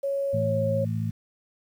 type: tone with pitch glide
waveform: sine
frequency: 554.4 to 545.8 Hz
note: C#5 to C#5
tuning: 0 to -27 cents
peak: -24 dBFS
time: 0.03-0.85 s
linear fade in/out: 10 ms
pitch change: -27 cents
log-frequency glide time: 0.46-0.54 s
type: harmonic tone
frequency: 55 Hz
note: A1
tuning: in tune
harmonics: 2 / 3 / 4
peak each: -27 / -31 / -33 dBFS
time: 0.33-1.11 s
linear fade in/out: 10 ms
effects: 9-bit